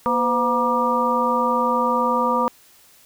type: harmonic tone with a mistuned harmonic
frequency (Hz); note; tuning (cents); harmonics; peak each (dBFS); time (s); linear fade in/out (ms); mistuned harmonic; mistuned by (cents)
237.9; A#3; +35; 1 / 2 / 3 / 4 / 5; -25 / -23 / -32 / -21 / -22; 0.06-2.48; 0; 2; +110
effects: white hiss -52 dBFS RMS until 3.05 s